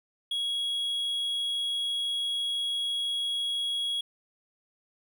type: tone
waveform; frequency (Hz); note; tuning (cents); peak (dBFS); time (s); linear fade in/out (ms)
triangle; 3322; G#7; 0; -26; 0.31-4.01; 5
effects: none